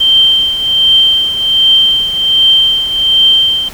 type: tone with tremolo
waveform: sine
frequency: 3136 Hz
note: G7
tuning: in tune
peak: -3 dBFS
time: 0-3.69 s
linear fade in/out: 10 ms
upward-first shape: triangle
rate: 1.3 Hz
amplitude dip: 70%
effects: pink hiss -31 dBFS RMS until 3.73 s